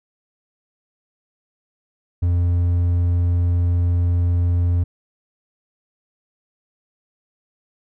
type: tone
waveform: triangle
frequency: 87.31 Hz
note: F2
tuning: in tune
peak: -13 dBFS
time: 2.22-4.84 s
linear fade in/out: 10 ms
effects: none